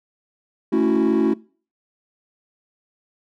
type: chord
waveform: triangle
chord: F# minor seventh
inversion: first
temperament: equal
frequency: 220 / 277.2 / 329.6 / 370 Hz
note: A3 / C#4 / E4 / F#4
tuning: 0 / 0 / 0 / 0 cents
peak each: -19 / -19 / -17 / -18 dBFS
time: 0.72-1.34 s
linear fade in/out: 10 ms
effects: noise-tail reverb RT60 0.4 s tail -23 dB re dry + tanh soft clip ceiling -9 dBFS